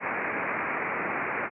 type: low-pass noise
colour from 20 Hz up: white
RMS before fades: -30 dBFS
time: 0-1.5 s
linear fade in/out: 50 ms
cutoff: 2400 Hz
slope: 96 dB/octave
effects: high-pass 200 Hz 12 dB/octave